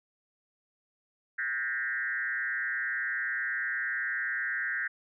sine tone with frequency modulation, 1711 Hz, A6, 49 cents flat, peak -29 dBFS, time 1.38-4.88 s, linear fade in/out 10 ms, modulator 129 Hz, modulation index 1.8, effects none

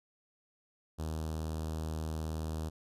sawtooth tone with notch filter, 78.9 Hz, D#2, 25 cents sharp, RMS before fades -37 dBFS, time 0.98-2.7 s, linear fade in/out 20 ms, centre 2100 Hz, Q 0.81, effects resampled to 32000 Hz

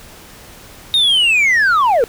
sine linear sweep, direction down, 3753 to 434.1 Hz, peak -7 dBFS, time 0.94-2.04 s, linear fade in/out 0 ms, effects tanh soft clip ceiling -9 dBFS + pink hiss -39 dBFS RMS until 2.08 s

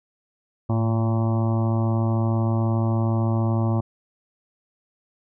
harmonic tone with a mistuned harmonic, 113.5 Hz, A#2, 46 cents flat, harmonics 1 / 2 / 3 / 5 / 6 / 7 / 8 / 9 / 10, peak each -20 / -26 / -30 / -34 / -36 / -37 / -38 / -39 / -40 dBFS, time 0.69-3.81 s, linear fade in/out 10 ms, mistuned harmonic 1, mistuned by -59 cents, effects none

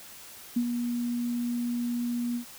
sine tone with ADSR envelope, 240 Hz, B3, 49 cents flat, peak -21 dBFS, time 0.56-2.45 s, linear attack 9 ms, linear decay 70 ms, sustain -6 dB, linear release 94 ms, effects white hiss -47 dBFS RMS until 2.58 s

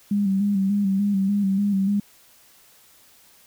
sine tone with vibrato, 198.4 Hz, G3, 21 cents sharp, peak -18 dBFS, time 0.11-2 s, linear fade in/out 5 ms, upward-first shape square, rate 3.4 Hz, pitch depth 44 cents each way, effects white hiss -54 dBFS RMS until 3.46 s

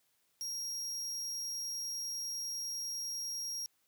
40% pulse tone, 5610 Hz, F8, 7 cents sharp, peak -36 dBFS, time 0.41-3.66 s, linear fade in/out 0 ms, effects white hiss -75 dBFS RMS until 3.87 s + high-pass 60 Hz 12 dB/octave

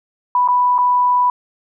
sine tone with dropouts, 987.8 Hz, B5, in tune, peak -11 dBFS, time 0.35-1.3 s, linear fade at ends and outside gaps 2 ms, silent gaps 0.477-0.485 / 0.781-0.786 s, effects none

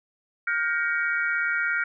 sine chord, G half-diminished seventh, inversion third, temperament just, 1411.2 / 1568 / 1881.6 / 2258 Hz, F6 / G6 / Bb6 / Db7, +18 / 0 / +16 / +31 cents, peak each -25 / -30 / -30 / -31 dBFS, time 0.47-1.84 s, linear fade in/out 5 ms, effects none

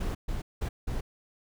brown noise bursts at uneven times, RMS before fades -31 dBFS, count 4, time 0-0.15 / 0.28-0.42 / 0.61-0.69 / 0.87-1.01 s, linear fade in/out 10 ms, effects none

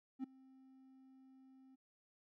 triangle tone with ADSR envelope, 263.3 Hz, C4, 11 cents sharp, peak -35 dBFS, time 0.19-1.76 s, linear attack 47 ms, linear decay 8 ms, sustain -24 dB, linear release 16 ms, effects none

